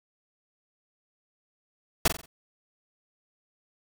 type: noise with echo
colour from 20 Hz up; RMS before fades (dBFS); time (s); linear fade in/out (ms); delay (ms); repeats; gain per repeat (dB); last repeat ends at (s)
pink; -21; 2.05-2.08; 5; 45; 4; -8; 2.26
effects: none